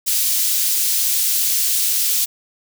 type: high-pass noise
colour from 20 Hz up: white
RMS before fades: -18 dBFS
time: 0.06-2.26 s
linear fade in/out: 20 ms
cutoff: 4000 Hz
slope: 12 dB/octave
effects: none